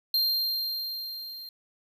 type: tone with level ramp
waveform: square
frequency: 4186 Hz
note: C8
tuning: in tune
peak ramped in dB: -22 to -40 dBFS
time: 0.14-1.49 s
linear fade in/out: 2 ms
effects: 10-bit